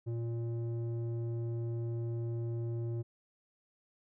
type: tone with low-pass filter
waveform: square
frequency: 116.54 Hz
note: A#2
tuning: in tune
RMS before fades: -36 dBFS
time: 0.06-3.03 s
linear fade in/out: 20 ms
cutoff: 370 Hz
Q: 1.2
effects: none